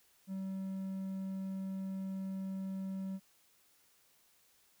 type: tone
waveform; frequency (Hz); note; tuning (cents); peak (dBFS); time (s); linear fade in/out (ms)
triangle; 191.5; G3; -40; -35; 0.27-3.2; 50
effects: white hiss -69 dBFS RMS until 4.8 s